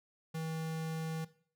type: tone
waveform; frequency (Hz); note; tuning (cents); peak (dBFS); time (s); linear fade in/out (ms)
square; 160.6; E3; -45; -37; 0.34-1.25; 10
effects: noise-tail reverb RT60 0.5 s tail -17 dB re dry